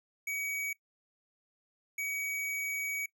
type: tone bursts at uneven times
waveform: square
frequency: 2263 Hz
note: C#7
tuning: 35 cents sharp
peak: -34 dBFS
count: 2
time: 0.27-0.73 / 1.98-3.06 s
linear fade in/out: 5 ms
effects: noise-tail reverb RT60 0.1 s tail -19 dB re dry